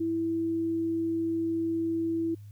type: tone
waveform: sine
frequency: 329.6 Hz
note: E4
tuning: in tune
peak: -26 dBFS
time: 0-2.35 s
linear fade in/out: 10 ms
effects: added 103 Hz sine -43 dBFS peak until 2.51 s + white hiss -68 dBFS RMS until 2.51 s